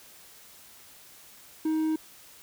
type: tone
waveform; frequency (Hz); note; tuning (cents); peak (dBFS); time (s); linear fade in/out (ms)
triangle; 314.9; D#4; +21; -22; 1.65-1.96; 5
effects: white hiss -52 dBFS RMS until 2.42 s